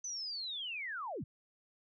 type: linear sweep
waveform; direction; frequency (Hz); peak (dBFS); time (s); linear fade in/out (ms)
sine; down; 6120 to 82.41; -38; 0.04-1.24; 5
effects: none